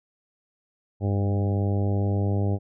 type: harmonic tone with a mistuned harmonic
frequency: 100.4 Hz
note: G2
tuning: 42 cents sharp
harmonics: 1 / 2 / 3 / 4 / 5 / 6 / 7 / 8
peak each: -22 / -30 / -33 / -34 / -37 / -38 / -41 / -41 dBFS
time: 1-2.59 s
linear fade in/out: 50 ms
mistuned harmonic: 1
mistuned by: -23 cents
effects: none